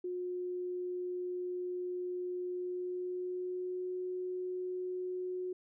sine tone with pitch glide, 360 to 365.4 Hz, F#4 to F#4, -47 to -22 cents, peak -35 dBFS, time 0.04-5.53 s, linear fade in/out 5 ms, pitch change +25 cents, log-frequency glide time 2.54-3.93 s, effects none

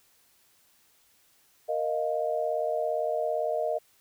sine chord, Bb suspended fourth, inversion none, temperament just, 466.2 / 621.6 / 699.2 Hz, Bb4 / Eb5 / F5, 0 / -2 / +2 cents, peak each -32 / -28 / -32 dBFS, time 1.68-3.79 s, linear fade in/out 20 ms, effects white hiss -64 dBFS RMS until 4 s

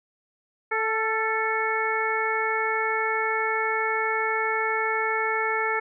harmonic tone with a mistuned harmonic, 440 Hz, A4, in tune, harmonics 1 / 2 / 3 / 4 / 5, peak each -29 / -29 / -29 / -29 / -29 dBFS, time 0.71-5.8 s, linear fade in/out 10 ms, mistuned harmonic 3, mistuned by +31 cents, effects none

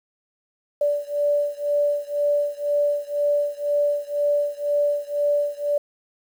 sine beating tone pair, 581 / 583 Hz, D5 / D5, -19 / -13 cents, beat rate 2 Hz, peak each -22 / -23 dBFS, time 0.81-5.78 s, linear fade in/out 5 ms, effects 8-bit

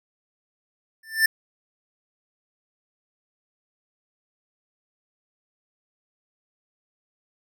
square tone with exponential growth, 1777 Hz, A6, 17 cents sharp, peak -13 dBFS, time 1.03-1.26 s, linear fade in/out 5 ms, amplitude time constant 50 ms, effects none

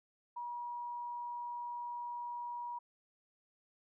sine tone, 960 Hz, B5, 49 cents flat, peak -39 dBFS, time 0.36-2.79 s, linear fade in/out 10 ms, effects none

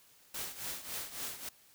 white noise with tremolo, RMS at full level -38 dBFS, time 0.34-1.49 s, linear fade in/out 5 ms, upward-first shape triangle, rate 3.6 Hz, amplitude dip 80%, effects white hiss -63 dBFS RMS until 1.74 s

